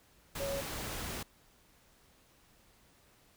sine tone in noise, 554.4 Hz, C#5, in tune, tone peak -35 dBFS, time 0.4-0.61 s, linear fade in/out 5 ms, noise pink, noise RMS -40 dBFS, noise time 0.35-1.23 s, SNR +2 dB, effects pink hiss -65 dBFS RMS until 3.36 s

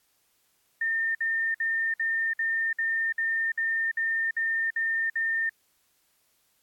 sine tone bursts, 1812 Hz, A#6, 50 cents flat, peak -24 dBFS, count 12, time 0.81-5.495 s, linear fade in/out 5 ms, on 340 ms, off 55 ms, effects white hiss -69 dBFS RMS until 6.62 s + AAC 64 kbps

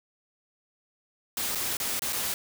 white noise with dropouts, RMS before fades -30 dBFS, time 1.37-2.34 s, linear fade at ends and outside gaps 1 ms, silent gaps 1.55-1.555 / 1.769-1.8 / 1.994-2.02 / 2.125-2.13 s, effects none

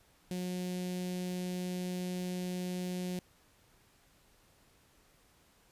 sawtooth tone with notch filter, 180.9 Hz, F#3, 39 cents flat, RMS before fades -37 dBFS, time 0.31-3.19 s, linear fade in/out 0 ms, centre 1200 Hz, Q 0.51, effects pink hiss -66 dBFS RMS until 5.71 s + resampled to 32000 Hz

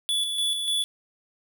square tone with tremolo, 3439 Hz, A7, 40 cents flat, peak -23 dBFS, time 0.09-0.84 s, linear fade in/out 0 ms, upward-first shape square, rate 3.4 Hz, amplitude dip 40%, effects none

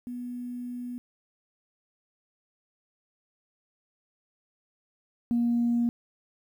sine tone pair in turn, 245 / 237.1 Hz, B3 / A#3, -14 / +30 cents, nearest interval minor second, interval 56 cents, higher first, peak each -33 / -21 dBFS, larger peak second, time 0.07-0.98 / 5.31-5.89 s, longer first, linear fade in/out 0 ms, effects tanh soft clip ceiling -18 dBFS + 10-bit

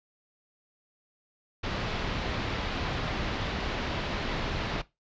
pink low-pass noise, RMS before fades -32 dBFS, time 1.63-4.82 s, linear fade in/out 10 ms, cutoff 4200 Hz, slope 24 dB/octave, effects noise-tail reverb RT60 0.2 s tail -18 dB re dry + resampled to 16000 Hz

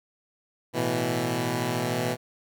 10% pulse chord, A suspended second, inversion none, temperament equal, 110 / 123.47 / 164.81 Hz, A2 / B2 / E3, 0 / 0 / 0 cents, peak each -25 / -19 / -22 dBFS, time 0.73-2.17 s, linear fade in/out 50 ms, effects none

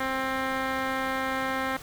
10% pulse tone with low-pass filter, 264.1 Hz, C4, 16 cents sharp, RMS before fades -29 dBFS, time 0-1.77 s, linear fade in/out 5 ms, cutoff 2400 Hz, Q 2.6, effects pink hiss -44 dBFS RMS until 1.82 s

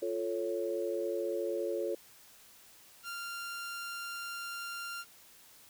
sine chord, F augmented, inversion none, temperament equal, 349.2 / 440 / 554.4 Hz, F4 / A4 / C#5, 0 / 0 / 0 cents, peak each -36 dBFS, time 0.02-1.95 s, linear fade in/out 5 ms
sawtooth tone, 1390 Hz, F6, 9 cents flat, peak -35 dBFS, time 3.03-5.05 s, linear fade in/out 50 ms
effects white hiss -58 dBFS RMS until 5.69 s

